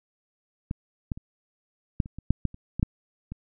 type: clicks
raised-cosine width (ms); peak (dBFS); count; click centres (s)
5; -17 / -16 / -27 / -9 / -27 / -25 / -7 / -12 / -30 / -17 / -8 / -23; 12; 0.711 / 1.118 / 1.175 / 2.002 / 2.059 / 2.186 / 2.306 / 2.453 / 2.544 / 2.796 / 2.829 / 3.32
effects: none